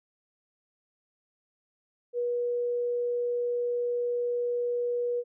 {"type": "tone", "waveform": "sine", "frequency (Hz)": 483.3, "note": "B4", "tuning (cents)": -38, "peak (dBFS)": -26, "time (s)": [2.13, 5.24], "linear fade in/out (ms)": 50, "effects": []}